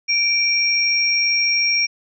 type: tone pair together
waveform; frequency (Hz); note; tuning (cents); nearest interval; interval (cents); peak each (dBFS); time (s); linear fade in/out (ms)
sine; 2349 / 5587; D7 / F8; 0 / 0; octave + minor third; 1500; -18; 0.08-1.87; 20
effects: none